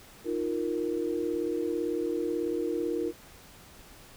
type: chord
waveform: sine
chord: Eb suspended second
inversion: none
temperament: equal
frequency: 311.1 / 349.2 / 466.2 Hz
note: Eb4 / F4 / Bb4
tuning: 0 / 0 / 0 cents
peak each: -33 / -31 / -32 dBFS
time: 0.24-3.13 s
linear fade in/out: 50 ms
effects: pink hiss -52 dBFS RMS until 4.16 s